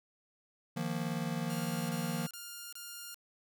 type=chord; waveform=square; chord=Eb suspended second; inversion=none; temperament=just; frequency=155.56 / 175.01 / 233.3 Hz; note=Eb3 / F3 / Bb3; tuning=0 / +4 / +2 cents; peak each=-39 / -38 / -39 dBFS; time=0.76-2.27 s; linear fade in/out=10 ms
type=tone bursts; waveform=5% pulse; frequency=1407 Hz; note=F6; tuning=12 cents sharp; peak=-32 dBFS; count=4; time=1.5-3.144 s; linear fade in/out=0 ms; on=390 ms; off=28 ms
effects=none